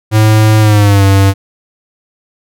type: tone with pitch glide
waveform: square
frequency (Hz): 108.5 to 97.79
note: A2 to G2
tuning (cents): -24 to -4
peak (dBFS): -5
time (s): 0.11-1.34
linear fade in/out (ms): 50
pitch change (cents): -180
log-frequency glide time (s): 0.6-1.04
effects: none